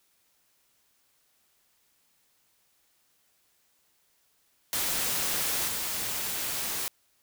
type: noise with level steps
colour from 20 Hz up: white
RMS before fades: -29 / -32 dBFS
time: 4.73-6.88 s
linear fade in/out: 0 ms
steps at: 5.67 s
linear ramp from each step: 10 ms
effects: white hiss -69 dBFS RMS until 7.22 s